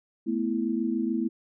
sine chord, A suspended second, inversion none, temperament equal, 220 / 246.9 / 329.6 Hz, A3 / B3 / E4, 0 / 0 / 0 cents, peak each -29 dBFS, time 0.26-1.29 s, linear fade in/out 20 ms, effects none

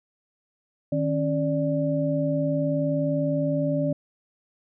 sine tone cluster, 154.5 / 274 / 585 Hz, D#3 / C#4 / D5, -12 / -20 / -7 cents, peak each -26 dBFS, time 0.92-3.93 s, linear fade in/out 5 ms, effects none

